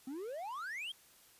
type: exponential sweep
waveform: triangle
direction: up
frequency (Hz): 250 to 3322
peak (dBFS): -38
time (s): 0.07-0.92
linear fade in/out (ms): 5
effects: white hiss -63 dBFS RMS until 1.39 s + resampled to 32000 Hz